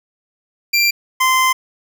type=tone pair in turn; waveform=25% pulse; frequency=2368 / 1037 Hz; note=D7 / C6; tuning=+14 / -16 cents; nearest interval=octave + major second; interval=1430 cents; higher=first; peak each=-8 dBFS; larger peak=neither; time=0.73-0.91 / 1.2-1.53 s; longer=second; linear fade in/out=10 ms; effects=none